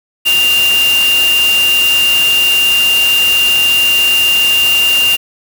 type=tone in noise; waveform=sine; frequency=2794 Hz; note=F7; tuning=in tune; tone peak=-8 dBFS; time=0.25-5.17 s; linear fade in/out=20 ms; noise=white; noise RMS=-19 dBFS; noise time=0.25-5.17 s; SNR=+8 dB; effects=none